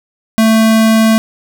square tone, 222 Hz, A3, 16 cents sharp, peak -7 dBFS, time 0.38-1.18 s, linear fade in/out 0 ms, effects none

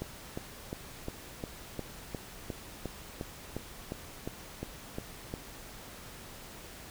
click train, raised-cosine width 2 ms, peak -22 dBFS, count 16, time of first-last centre 0.02-5.339 s, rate 2.82 Hz, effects pink hiss -48 dBFS RMS until 6.9 s

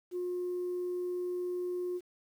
sine tone, 358.3 Hz, F4, 44 cents sharp, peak -31 dBFS, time 0.11-2.01 s, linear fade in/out 50 ms, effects tanh soft clip ceiling -29 dBFS + 10-bit

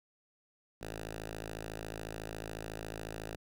5% pulse tone with notch filter, 54 Hz, A1, 32 cents flat, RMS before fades -43 dBFS, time 0.81-3.36 s, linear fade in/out 5 ms, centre 220 Hz, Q 1.8, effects none

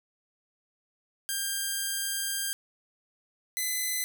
5% pulse tone pair in turn, 1597 / 2019 Hz, G6 / B6, +32 / +38 cents, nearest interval major third, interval 406 cents, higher second, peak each -18 dBFS, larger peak neither, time 1.29-2.53 / 3.57-4.04 s, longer first, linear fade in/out 0 ms, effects none

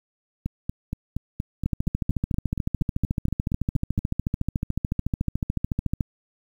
two click trains, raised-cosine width 5 ms, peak -11 / -14 dBFS, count 61 / 16, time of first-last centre 1.66-6.008 / 0.46-3.989 s, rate 13.8 / 4.25 Hz, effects 8-bit

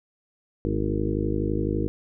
harmonic tone with a mistuned harmonic, 51.91 Hz, G#1, in tune, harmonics 1 / 2 / 3 / 4 / 5 / 6 / 7 / 8 / 9, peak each -30 / -30 / -33 / -33 / -35 / -29 / -31 / -35 / -33 dBFS, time 0.65-1.88 s, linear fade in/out 0 ms, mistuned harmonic 4, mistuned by +47 cents, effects none

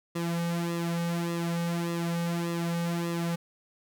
sawtooth tone with flanger, 170 Hz, F3, 46 cents flat, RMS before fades -30 dBFS, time 0.15-3.36 s, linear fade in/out 10 ms, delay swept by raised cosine 1.3 to 3 ms, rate 1.7 Hz, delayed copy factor -0.75, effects none

